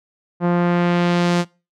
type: tone with low-pass filter sweep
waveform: sawtooth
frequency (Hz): 174.61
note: F3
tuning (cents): 0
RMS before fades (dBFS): -17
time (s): 0.4-1.45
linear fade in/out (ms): 50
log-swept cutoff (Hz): 1100 to 7000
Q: 0.91
effects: noise-tail reverb RT60 0.3 s tail -23 dB re dry